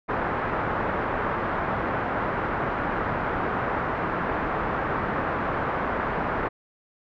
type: low-pass noise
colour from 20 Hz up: white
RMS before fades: -27 dBFS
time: 0.08-6.49 s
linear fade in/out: 20 ms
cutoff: 1500 Hz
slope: 24 dB/octave
effects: none